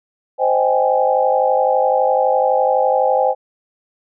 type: chord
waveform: sine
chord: Ab major seventh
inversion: first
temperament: just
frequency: 519.1 / 623 / 778.7 / 830.6 Hz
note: C5 / Eb5 / G5 / Ab5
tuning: -14 / +2 / -12 / 0 cents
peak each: -16 / -20 / -18 / -19 dBFS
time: 0.38-3.35 s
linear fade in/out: 50 ms
effects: none